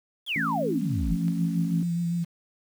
sine exponential sweep, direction down, 3581 to 35.7 Hz, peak -25 dBFS, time 0.26-1.17 s, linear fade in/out 50 ms
sine chord, A major, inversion second, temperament just, 165 / 220 / 275 Hz, E3 / A3 / C#4, +2 / 0 / -14 cents, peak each -32 dBFS, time 0.36-1.83 s, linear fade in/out 2 ms
sine tone with vibrato, 171.1 Hz, F3, 35 cents flat, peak -24 dBFS, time 1.1-2.25 s, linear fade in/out 20 ms, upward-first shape sine, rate 6.9 Hz, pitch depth 23 cents each way
click, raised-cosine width 0.3 ms, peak -29 dBFS, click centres 1.282 s
effects 8-bit

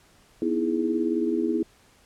sine chord, E major seventh, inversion second, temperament equal, 246.9 / 311.1 / 329.6 / 415.3 Hz, B3 / D#4 / E4 / G#4, 0 / 0 / 0 / 0 cents, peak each -28 / -31 / -25 / -29 dBFS, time 0.42-1.63 s, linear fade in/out 2 ms, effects pink hiss -58 dBFS RMS until 2.05 s + low-pass 11000 Hz 12 dB/octave

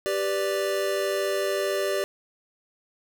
square chord, G major, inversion none, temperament equal, 392 / 493.9 / 587.3 Hz, G4 / B4 / D5, 0 / 0 / 0 cents, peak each -28 / -34 / -28 dBFS, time 0.06-2.04 s, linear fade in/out 0 ms, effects none

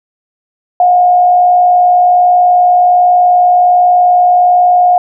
sine tone with frequency modulation, 718 Hz, F5, 48 cents sharp, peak -4 dBFS, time 0.8-4.98 s, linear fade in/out 2 ms, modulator 61.3 Hz, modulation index 0.28, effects none

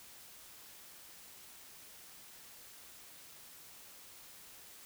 silence, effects white hiss -55 dBFS RMS until 4.85 s

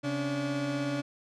30% pulse tone pair together, 135.54 / 287.4 Hz, C#3 / D4, -39 / -37 cents, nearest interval octave + minor second, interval 1302 cents, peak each -32 / -28 dBFS, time 0.03-1.02 s, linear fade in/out 20 ms, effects low-pass 6000 Hz 12 dB/octave

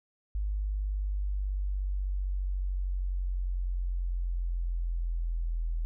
sine exponential sweep, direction down, 50.9 to 41.2 Hz, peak -28 dBFS, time 0.35-5.85 s, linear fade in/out 0 ms, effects none

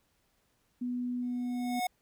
sine tone, 246.4 Hz, B3, 4 cents flat, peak -31 dBFS, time 0.81-1.8 s, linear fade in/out 10 ms
square tone with exponential growth, 730 Hz, F#5, 24 cents flat, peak -28 dBFS, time 1.22-1.87 s, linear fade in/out 5 ms, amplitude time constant 140 ms
effects pink hiss -73 dBFS RMS until 2.01 s

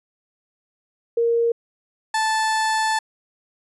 sine / 30% pulse tone pair in turn, 466.2 / 877 Hz, A#4 / A5, 0 / -6 cents, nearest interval major seventh, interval 1094 cents, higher second, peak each -16 dBFS, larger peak neither, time 1.17-1.52 / 2.14-2.99 s, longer second, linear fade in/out 5 ms, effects resampled to 24000 Hz

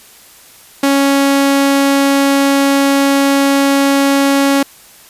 sawtooth tone, 277.2 Hz, C#4, in tune, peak -5 dBFS, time 0.83-4.63 s, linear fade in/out 5 ms, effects white hiss -41 dBFS RMS until 5.09 s + resampled to 32000 Hz

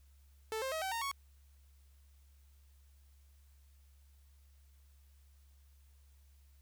sawtooth tone with pitch steps, 440 / 529.3 / 636.8 / 766.1 / 921.6 / 1108.7 Hz, A4 / C5 / D#5 / G5 / A#5 / C#6, 0 / +20 / +40 / -40 / -20 / 0 cents, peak -32 dBFS, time 0.52-1.114 s, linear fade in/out 0 ms, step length 99 ms, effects added 69 Hz sine -60 dBFS peak until 6.61 s + white hiss -74 dBFS RMS until 6.61 s

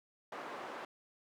white band-pass noise, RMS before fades -45 dBFS, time 0.32-0.85 s, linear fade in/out 2 ms, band 360 to 1100 Hz, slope 12 dB/octave, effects none

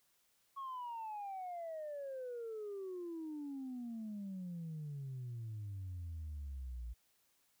sine exponential sweep, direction down, 1108.7 to 56.3 Hz, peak -40 dBFS, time 0.56-6.94 s, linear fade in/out 20 ms, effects tanh soft clip ceiling -39 dBFS + white hiss -75 dBFS RMS until 7.6 s

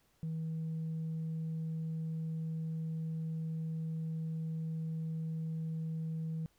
sine tone, 160.6 Hz, E3, 45 cents flat, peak -33 dBFS, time 0.23-6.46 s, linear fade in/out 0 ms, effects tanh soft clip ceiling -33 dBFS + pink hiss -72 dBFS RMS until 6.58 s

